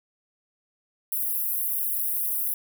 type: high-pass noise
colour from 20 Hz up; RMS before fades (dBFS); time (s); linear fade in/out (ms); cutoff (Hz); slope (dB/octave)
pink; -27; 1.12-2.54; 2; 11000; 48
effects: none